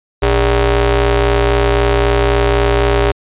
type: ring-modulated tone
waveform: sawtooth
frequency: 174.61 Hz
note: F3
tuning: in tune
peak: -3 dBFS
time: 0.22-3.12 s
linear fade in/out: 10 ms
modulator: 230 Hz
effects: resampled to 8000 Hz